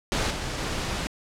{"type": "noise with level steps", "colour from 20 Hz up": "pink", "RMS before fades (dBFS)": [-25, -31, -29], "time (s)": [0.12, 1.07], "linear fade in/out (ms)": 0, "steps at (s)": [0.3, 0.58], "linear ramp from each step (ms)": 10, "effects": ["low-pass 7000 Hz 12 dB/octave"]}